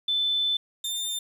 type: tone pair in turn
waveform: sine / sawtooth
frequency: 3520 / 3598 Hz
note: A7 / A7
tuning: 0 / +38 cents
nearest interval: unison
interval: 38 cents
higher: second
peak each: -22 / -25 dBFS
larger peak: first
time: 0.08-0.57 / 0.84-1.19 s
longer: first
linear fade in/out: 5 ms
effects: 9-bit